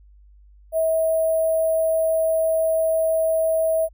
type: tone with sample-and-hold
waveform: sine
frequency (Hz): 644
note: E5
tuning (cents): -41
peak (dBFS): -17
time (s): 0.72-3.89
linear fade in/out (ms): 50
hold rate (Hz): 11025
effects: added 50 Hz sine -47 dBFS peak until 3.93 s